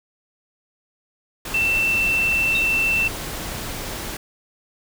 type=noise; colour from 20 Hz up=pink; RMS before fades=-30 dBFS; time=1.45-4.17 s; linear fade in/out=5 ms
type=tone; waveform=sine; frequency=2677 Hz; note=E7; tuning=26 cents sharp; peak=-17 dBFS; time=1.54-3.08 s; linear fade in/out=5 ms
type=tone with exponential decay; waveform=sine; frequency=3729 Hz; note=A#7; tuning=in tune; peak=-22 dBFS; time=2.55-2.7 s; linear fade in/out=2 ms; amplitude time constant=31 ms
effects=none